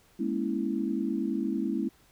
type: chord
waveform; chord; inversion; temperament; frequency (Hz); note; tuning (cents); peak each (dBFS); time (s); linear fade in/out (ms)
sine; A# half-diminished seventh; third; equal with one note detuned; 207.7 / 236.9 / 277.2 / 329.6; G#3 / A#3 / C#4 / E4; 0 / +28 / 0 / 0; -32 / -33 / -33 / -32; 0.19-1.89; 10
effects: pink hiss -62 dBFS RMS until 2.11 s